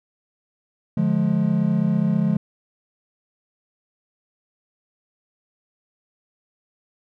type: chord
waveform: triangle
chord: D diminished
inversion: none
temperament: just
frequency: 146.83 / 176.2 / 211.4 Hz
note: D3 / F3 / Ab3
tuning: 0 / +16 / +31 cents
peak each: -22 / -19 / -19 dBFS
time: 0.97-2.37 s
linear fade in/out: 5 ms
effects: none